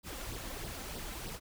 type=noise with flanger; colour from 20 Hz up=pink; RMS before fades=-42 dBFS; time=0.03-1.4 s; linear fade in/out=50 ms; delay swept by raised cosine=0.21 to 3.91 ms; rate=3.2 Hz; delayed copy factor=+0.65; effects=none